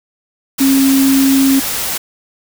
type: tone in noise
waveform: sine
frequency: 270 Hz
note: C#4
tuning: 45 cents flat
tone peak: -8 dBFS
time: 0.6-1.6 s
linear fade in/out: 10 ms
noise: white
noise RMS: -19 dBFS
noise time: 0.58-1.98 s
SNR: +8 dB
effects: none